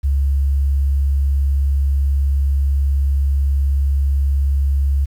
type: tone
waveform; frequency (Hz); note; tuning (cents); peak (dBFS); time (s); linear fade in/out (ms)
sine; 69.3; C#2; 0; -13; 0.03-5.06; 20
effects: 8-bit